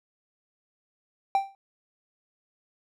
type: tone with exponential decay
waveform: triangle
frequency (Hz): 784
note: G5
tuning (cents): 0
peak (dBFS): -15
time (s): 1.35-1.55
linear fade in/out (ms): 1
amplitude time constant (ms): 42
effects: none